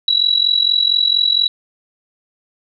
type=tone with amplitude modulation; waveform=sine; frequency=3908 Hz; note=B7; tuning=19 cents flat; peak=-8 dBFS; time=0.08-1.48 s; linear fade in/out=2 ms; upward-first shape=sine; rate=44.3 Hz; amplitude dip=85%; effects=none